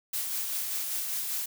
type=noise with tremolo; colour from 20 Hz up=blue; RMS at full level=-31 dBFS; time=0.13-1.46 s; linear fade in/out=5 ms; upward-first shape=sine; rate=5.1 Hz; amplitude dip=30%; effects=none